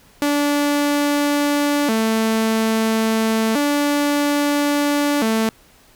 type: tone with vibrato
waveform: sawtooth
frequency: 253.7 Hz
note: B3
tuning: 47 cents sharp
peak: -12 dBFS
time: 0.22-5.49 s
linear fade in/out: 0 ms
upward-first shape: square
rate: 0.3 Hz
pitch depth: 230 cents each way
effects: pink hiss -51 dBFS RMS until 5.95 s